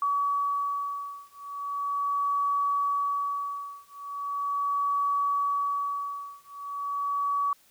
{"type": "beating tone pair", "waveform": "sine", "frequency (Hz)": [1136, 1136.39], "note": ["C#6", "C#6"], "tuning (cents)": [42, 43], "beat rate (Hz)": 0.39, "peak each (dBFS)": -29, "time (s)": [0.02, 7.53], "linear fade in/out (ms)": 2, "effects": ["white hiss -61 dBFS RMS until 7.7 s"]}